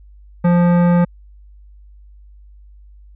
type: tone with hard clipping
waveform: sine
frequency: 174.61 Hz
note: F3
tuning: in tune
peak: -12 dBFS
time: 0.44-1.05 s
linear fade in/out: 10 ms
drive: 15 dB
effects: added 50 Hz sine -40 dBFS peak until 3.15 s + resampled to 8000 Hz